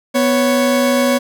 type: tone pair together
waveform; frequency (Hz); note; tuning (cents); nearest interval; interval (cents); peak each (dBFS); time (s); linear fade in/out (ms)
40% pulse; 247.3 / 554.4; B3 / C#5; +3 / 0; octave + major second; 1397; -14; 0.14-1.19; 20
effects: none